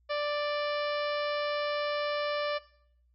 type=harmonic tone; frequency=588 Hz; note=D5; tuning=2 cents sharp; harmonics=1 / 2 / 3 / 4 / 5 / 6 / 7 / 8 / 9; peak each=-30 / -36 / -40 / -42 / -44 / -46 / -47 / -48 / -49 dBFS; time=0.09-2.59 s; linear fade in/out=20 ms; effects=noise-tail reverb RT60 0.7 s tail -20 dB re dry + added 60 Hz sine -64 dBFS peak until 3.14 s